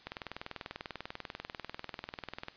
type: click train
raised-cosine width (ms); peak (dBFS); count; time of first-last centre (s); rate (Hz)
0.3; -23; 50; 0.07-2.484; 20.3
effects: white hiss -58 dBFS RMS until 2.56 s + resampled to 11025 Hz